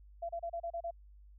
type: tone bursts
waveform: sine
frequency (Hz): 679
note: F5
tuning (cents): -49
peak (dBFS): -35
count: 7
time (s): 0.22-0.91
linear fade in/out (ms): 10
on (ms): 72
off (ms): 31
effects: added 50 Hz sine -54 dBFS peak until 1.38 s